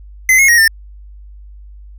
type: tone with pitch steps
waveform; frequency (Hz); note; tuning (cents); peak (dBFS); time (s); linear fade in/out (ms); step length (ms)
square; 2046 / 2166 / 1882 / 1799; C7 / C#7 / A#6 / A6; -39 / -41 / +16 / +38; -7; 0.29-0.678; 2; 97
effects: added 50 Hz sine -33 dBFS peak until 1.98 s